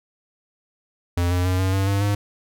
square tone with pitch steps, 87.31 / 89.61 / 91.97 / 94.39 / 96.88 / 99.43 / 102.05 Hz, F2 / F2 / F#2 / F#2 / G2 / G2 / G#2, 0 / +45 / -10 / +35 / -20 / +25 / -30 cents, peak -19 dBFS, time 1.17-2.15 s, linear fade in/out 5 ms, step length 140 ms, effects none

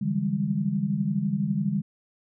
sine tone cluster, 144.4 / 162.4 / 190.4 / 202.4 Hz, D3 / E3 / F#3 / G#3, -29 / -26 / +50 / -44 cents, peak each -30 / -30 / -31 / -26 dBFS, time 0.01-1.82 s, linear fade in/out 10 ms, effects none

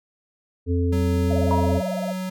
harmonic tone, 87.31 Hz, F2, in tune, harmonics 1 / 3 / 5, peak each -20 / -25 / -27 dBFS, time 0.66-1.82 s, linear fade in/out 50 ms
square tone, 186 Hz, F#3, 9 cents sharp, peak -27 dBFS, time 0.92-2.3 s, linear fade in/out 10 ms
sine tone with vibrato, 612 Hz, D#5, 29 cents flat, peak -26 dBFS, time 1.3-2.13 s, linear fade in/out 10 ms, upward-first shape sine, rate 18 Hz, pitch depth 210 cents each way
sine tone with exponential decay, 952 Hz, A#5, 36 cents sharp, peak -19 dBFS, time 1.51-2.07 s, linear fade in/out 1 ms, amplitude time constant 120 ms
effects none

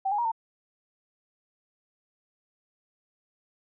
sine tone with pitch steps, 774 / 827 / 948 / 903 Hz, G5 / G#5 / A#5 / A5, -22 / -8 / +29 / +45 cents, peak -24 dBFS, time 0.05-0.318 s, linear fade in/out 10 ms, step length 67 ms, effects none

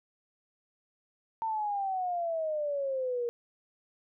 sine exponential sweep, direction down, 908 to 470 Hz, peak -29 dBFS, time 1.42-3.29 s, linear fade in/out 0 ms, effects none

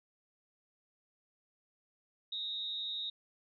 sine tone with amplitude modulation, 3748 Hz, A#7, 9 cents sharp, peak -33 dBFS, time 2.32-3.1 s, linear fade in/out 5 ms, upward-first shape sine, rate 211 Hz, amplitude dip 65%, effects none

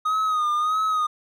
triangle tone with vibrato, 1244.5 Hz, D#6, in tune, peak -18 dBFS, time 0.05-1.07 s, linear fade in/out 10 ms, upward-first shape sine, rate 1.6 Hz, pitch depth 58 cents each way, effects none

